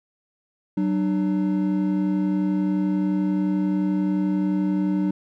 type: tone pair together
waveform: triangle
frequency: 188.57 / 300 Hz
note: F#3 / D4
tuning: +33 / +37 cents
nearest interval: minor sixth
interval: 804 cents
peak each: -20 / -21 dBFS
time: 0.77-5.11 s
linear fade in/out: 5 ms
effects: none